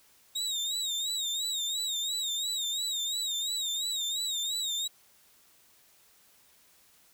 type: tone with vibrato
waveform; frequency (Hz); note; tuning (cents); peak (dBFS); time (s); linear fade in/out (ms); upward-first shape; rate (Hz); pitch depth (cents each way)
30% pulse; 3755; A#7; +12; -27; 0.35-4.88; 10; sine; 2.9; 93
effects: white hiss -62 dBFS RMS until 7.13 s